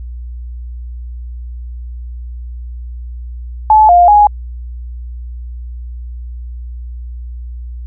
sine tone with pitch steps, 862 / 703 / 831 Hz, A5 / F5 / G#5, -36 / +11 / +1 cents, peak -3 dBFS, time 3.7-4.27 s, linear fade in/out 2 ms, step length 190 ms, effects added 60 Hz sine -23 dBFS peak until 7.86 s

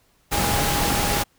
sine tone in noise, 819 Hz, G#5, 24 cents flat, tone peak -27 dBFS, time 0.31-1.24 s, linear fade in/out 20 ms, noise pink, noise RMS -22 dBFS, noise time 0.31-1.24 s, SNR -8 dB, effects pink hiss -62 dBFS RMS until 1.38 s

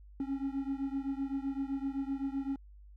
triangle beating tone pair, 270.5 / 278.3 Hz, C#4 / C#4, -42 / +7 cents, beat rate 7.8 Hz, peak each -33 / -35 dBFS, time 0.2-2.56 s, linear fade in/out 2 ms, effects added 50 Hz sine -51 dBFS peak until 2.96 s

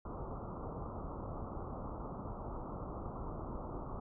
pink low-pass noise, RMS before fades -43 dBFS, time 0.05-4 s, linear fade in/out 5 ms, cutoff 1300 Hz, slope 96 dB/octave, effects none

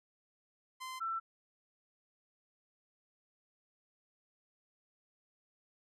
sawtooth / sine tone pair in turn, 1035 / 1338.4 Hz, C6 / E6, -19 / +26 cents, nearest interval major third, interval 445 cents, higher second, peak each -38 / -34 dBFS, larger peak second, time 0.8-1 / 1-1.2 s, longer neither, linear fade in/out 20 ms, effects low-pass 12000 Hz 12 dB/octave

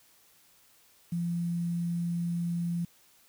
sine tone with quantisation, 171.7 Hz, F3, 29 cents flat, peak -28 dBFS, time 1.12-2.85 s, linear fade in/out 5 ms, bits 9, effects white hiss -62 dBFS RMS until 3.28 s

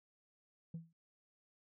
sine tone with exponential decay, 164.81 Hz, E3, in tune, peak -37 dBFS, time 0.74-0.93 s, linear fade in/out 5 ms, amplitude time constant 40 ms, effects tanh soft clip ceiling -39 dBFS

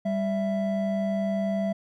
triangle tone pair together, 196.81 / 662 Hz, G3 / E5, +7 / +7 cents, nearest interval octave + major sixth, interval 2100 cents, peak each -24 / -26 dBFS, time 0.05-1.73 s, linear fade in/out 10 ms, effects none

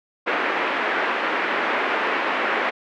white band-pass noise, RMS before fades -23 dBFS, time 0.26-2.71 s, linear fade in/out 20 ms, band 270 to 2200 Hz, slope 24 dB/octave, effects none

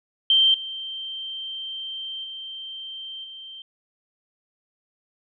sine tone with level steps, 3136 Hz, G7, in tune, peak -14 / -30 / -33 / -37 dBFS, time 0.3-3.62 s, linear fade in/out 2 ms, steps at 0.54 / 2.24 / 3.24 s, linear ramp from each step 2 ms, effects none

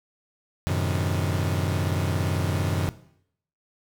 40% pulse chord, F# diminished seventh, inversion none, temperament equal, 92.5 / 110 / 130.81 / 155.56 Hz, F#2 / A2 / C3 / Eb3, 0 / 0 / 0 / 0 cents, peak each -25 / -31 / -30 / -28 dBFS, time 0.67-2.89 s, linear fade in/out 0 ms, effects noise-tail reverb RT60 0.7 s tail -17 dB re dry

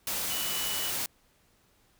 sine tone in noise, 2960 Hz, F#7, in tune, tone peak -36 dBFS, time 0.3-0.9 s, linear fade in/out 2 ms, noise white, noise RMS -32 dBFS, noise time 0.07-1.06 s, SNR -7 dB, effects pink hiss -66 dBFS RMS until 1.99 s

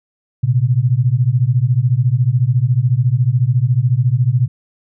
sine beating tone pair, 117.3 / 131.3 Hz, A#2 / C3, +11 / +6 cents, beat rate 14 Hz, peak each -14 dBFS, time 0.43-4.48 s, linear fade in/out 10 ms, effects none

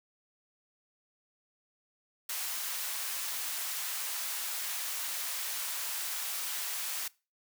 white high-pass noise, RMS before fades -36 dBFS, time 2.29-7.08 s, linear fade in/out 5 ms, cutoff 850 Hz, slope 12 dB/octave, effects noise-tail reverb RT60 0.3 s tail -22 dB re dry

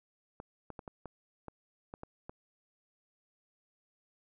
clicks, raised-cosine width 1 ms, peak -29 dBFS, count 9, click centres 0.401 / 0.703 / 0.792 / 0.878 / 1.057 / 1.483 / 1.939 / 2.034 / 2.295 s, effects none

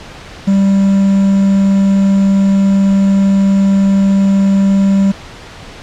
triangle tone with quantisation, 196 Hz, G3, in tune, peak -5 dBFS, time 0.47-5.12 s, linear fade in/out 10 ms, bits 5, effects pink hiss -32 dBFS RMS until 5.82 s + low-pass 5000 Hz 12 dB/octave

